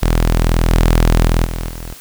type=tone with level steps; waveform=sawtooth; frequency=41.2 Hz; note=E1; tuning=in tune; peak=-7 / -5 / -7 / -16 / -22 dBFS; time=0.02-1.94 s; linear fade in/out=10 ms; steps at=0.7 / 1.26 / 1.44 / 1.68 s; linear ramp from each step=20 ms; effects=white hiss -38 dBFS RMS until 2 s